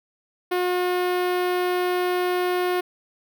sawtooth tone with notch filter, 360 Hz, F#4, 47 cents flat, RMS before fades -23 dBFS, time 0.51-2.81 s, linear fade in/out 10 ms, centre 7000 Hz, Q 0.64, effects none

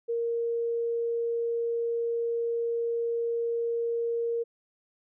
sine tone, 466.2 Hz, A#4, in tune, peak -26 dBFS, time 0.08-4.44 s, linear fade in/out 20 ms, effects none

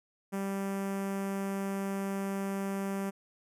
sawtooth tone with notch filter, 196 Hz, G3, in tune, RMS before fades -34 dBFS, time 0.32-3.11 s, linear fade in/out 20 ms, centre 4000 Hz, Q 0.73, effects resampled to 32000 Hz

